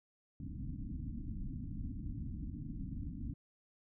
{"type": "low-pass noise", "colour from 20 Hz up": "pink", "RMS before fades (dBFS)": -42, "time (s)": [0.4, 3.34], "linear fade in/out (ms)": 2, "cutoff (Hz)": 300, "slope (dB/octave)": 96, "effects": []}